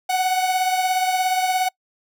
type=beating tone pair; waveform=45% pulse; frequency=740 / 757 Hz; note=F#5 / F#5; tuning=0 / +39 cents; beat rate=17 Hz; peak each=-19 / -26 dBFS; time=0.09-1.69 s; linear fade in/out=10 ms; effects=noise-tail reverb RT60 0.1 s tail -26 dB re dry